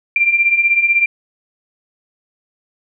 sine beating tone pair, 2359 / 2375 Hz, D7 / D7, +7 / +19 cents, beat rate 16 Hz, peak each -17 / -12 dBFS, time 0.16-1.06 s, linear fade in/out 2 ms, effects none

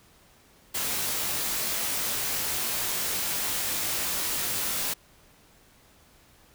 white noise with comb filter, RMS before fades -29 dBFS, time 0.74-4.94 s, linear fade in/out 10 ms, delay 20 ms, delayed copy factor -0.6, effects pink hiss -58 dBFS RMS until 6.54 s

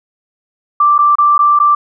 sine tone with dropouts, 1174.7 Hz, D6, in tune, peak -6 dBFS, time 0.8-1.75 s, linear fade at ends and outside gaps 5 ms, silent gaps 0.981-0.988 / 1.155-1.184 / 1.38-1.39 / 1.59-1.599 s, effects none

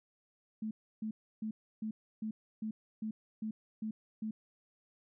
sine tone bursts, 217.7 Hz, A3, 18 cents flat, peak -35 dBFS, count 10, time 0.62-4.31 s, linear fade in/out 5 ms, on 90 ms, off 310 ms, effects none

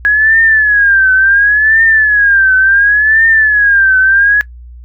sine tone with vibrato, 1661.2 Hz, G#6, in tune, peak -5 dBFS, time 0.05-4.41 s, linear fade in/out 0 ms, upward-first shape triangle, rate 0.7 Hz, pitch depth 160 cents each way, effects noise-tail reverb RT60 0.1 s tail -20 dB re dry + added 60 Hz sine -29 dBFS peak until 4.84 s

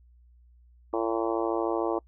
harmonic tone, 113.4 Hz, A#2, 47 cents flat, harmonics 3 / 4 / 5 / 6 / 7 / 8 / 9 / 10, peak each -29 / -31 / -33 / -35 / -36 / -37 / -38 / -39 dBFS, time 0.93-1.99 s, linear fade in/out 5 ms, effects noise-tail reverb RT60 0.1 s tail -26 dB re dry + added 60 Hz sine -54 dBFS peak until 2.07 s

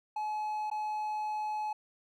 triangle tone with dropouts, 852 Hz, G#5, 44 cents sharp, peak -30 dBFS, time 0.16-1.73 s, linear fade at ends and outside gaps 5 ms, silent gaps 0.701-0.713 s, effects none

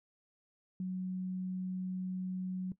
sine tone, 185 Hz, F#3, in tune, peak -34 dBFS, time 0.8-2.72 s, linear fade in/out 2 ms, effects noise-tail reverb RT60 0.1 s tail -17 dB re dry

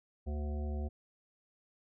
harmonic tone with a mistuned harmonic, 74.1 Hz, D2, 16 cents sharp, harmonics 1 / 3 / 5 / 7 / 9 / 10, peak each -34 / -44 / -48 / -51 / -53 / -54 dBFS, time 0.26-0.89 s, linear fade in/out 20 ms, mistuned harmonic 1, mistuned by -32 cents, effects none

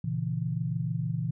sine chord, A# diminished, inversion none, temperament equal with one note detuned, 117.83 / 138.59 / 164.81 Hz, A#2 / C#3 / E3, +19 / 0 / 0 cents, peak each -32 / -33 / -31 dBFS, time 0.04-1.31 s, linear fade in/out 5 ms, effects none

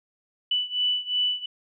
sine beating tone pair, 2974 / 2976.8 Hz, F#7 / F#7, +8 / +10 cents, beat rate 2.8 Hz, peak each -25 / -27 dBFS, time 0.51-1.46 s, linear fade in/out 5 ms, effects none

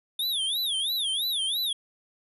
square tone with vibrato, 3520 Hz, A7, in tune, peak -26 dBFS, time 0.19-1.73 s, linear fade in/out 5 ms, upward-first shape sine, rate 3 Hz, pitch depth 220 cents each way, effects resampled to 32000 Hz

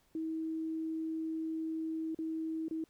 sine tone with dropouts, 320.6 Hz, E4, 48 cents flat, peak -34 dBFS, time 0.15-2.84 s, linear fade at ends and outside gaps 2 ms, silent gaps 2.147-2.188 / 2.683-2.71 s, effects pink hiss -71 dBFS RMS until 2.89 s

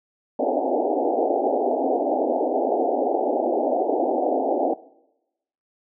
white band-pass noise, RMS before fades -22 dBFS, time 0.39-4.74 s, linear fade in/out 5 ms, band 250 to 810 Hz, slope 96 dB/octave, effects noise-tail reverb RT60 0.9 s tail -20 dB re dry

